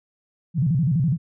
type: tone with vibrato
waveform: sine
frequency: 147.8 Hz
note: D3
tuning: 11 cents sharp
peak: -17 dBFS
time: 0.54-1.18 s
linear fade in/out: 50 ms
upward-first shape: square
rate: 12 Hz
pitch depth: 230 cents each way
effects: none